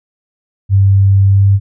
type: tone with pitch glide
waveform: sine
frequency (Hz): 98 to 99.02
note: G2 to G2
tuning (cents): 0 to +18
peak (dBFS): -5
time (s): 0.69-1.6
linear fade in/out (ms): 50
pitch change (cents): +18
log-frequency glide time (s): 1.27-1.47
effects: none